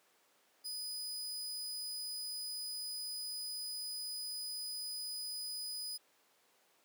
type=tone; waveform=sawtooth; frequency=4978 Hz; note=D#8; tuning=in tune; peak=-37 dBFS; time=0.64-5.98 s; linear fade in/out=20 ms; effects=pink hiss -70 dBFS RMS until 6.84 s + high-pass 400 Hz 12 dB/octave